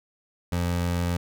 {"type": "tone", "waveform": "25% pulse", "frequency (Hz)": 87.31, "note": "F2", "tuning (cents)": 0, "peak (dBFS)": -20, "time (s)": [0.52, 1.17], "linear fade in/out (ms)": 5, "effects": []}